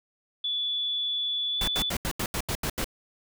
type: tone with pitch glide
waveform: sine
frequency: 3445 to 3473 Hz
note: A7 to A7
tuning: -37 to -23 cents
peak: -26 dBFS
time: 0.44-1.9 s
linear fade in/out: 5 ms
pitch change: +14 cents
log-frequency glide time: 1.52-1.58 s
type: noise bursts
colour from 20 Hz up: pink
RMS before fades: -29 dBFS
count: 9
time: 1.61-2.844 s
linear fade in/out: 2 ms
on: 66 ms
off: 80 ms
effects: none